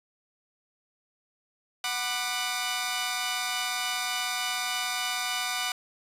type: chord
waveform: 10% pulse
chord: B minor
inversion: second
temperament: equal with one note detuned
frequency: 740 / 987.8 / 1194.5 Hz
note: F#5 / B5 / D6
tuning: 0 / 0 / +29 cents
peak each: -23 / -27 / -24 dBFS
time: 1.84-5.72 s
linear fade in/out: 2 ms
effects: resampled to 32000 Hz + 8-bit